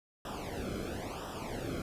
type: noise with flanger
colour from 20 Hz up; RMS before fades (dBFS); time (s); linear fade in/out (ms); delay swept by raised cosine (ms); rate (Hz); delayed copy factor
brown; -39; 0.25-1.82; 2; 0.45 to 1.1; 0.98; -1
effects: resampled to 32000 Hz